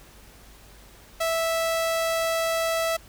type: tone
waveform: sawtooth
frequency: 657 Hz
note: E5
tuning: 6 cents flat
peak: -19 dBFS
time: 1.2-2.97 s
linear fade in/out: 10 ms
effects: added 50 Hz sine -52 dBFS peak until 3.08 s + pink hiss -51 dBFS RMS until 3.08 s